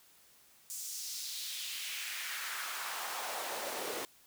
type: noise with high-pass filter sweep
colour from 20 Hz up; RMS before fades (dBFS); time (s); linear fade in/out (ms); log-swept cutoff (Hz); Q
pink; -40; 0.7-4.05; 0; 7300 to 380; 1.9
effects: white hiss -63 dBFS RMS until 4.26 s